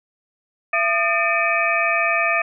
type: tone cluster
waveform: sine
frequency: 673 / 1219 / 1794 / 2313 / 2519 Hz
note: E5 / D#6 / A6 / D7 / D#7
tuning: +36 / -36 / +33 / -27 / +21 cents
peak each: -23 dBFS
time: 0.73-2.42 s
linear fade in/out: 5 ms
effects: none